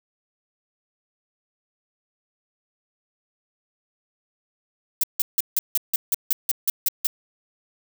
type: noise bursts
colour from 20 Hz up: violet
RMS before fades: -20 dBFS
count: 12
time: 5.01-7.07 s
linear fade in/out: 2 ms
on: 25 ms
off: 160 ms
effects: none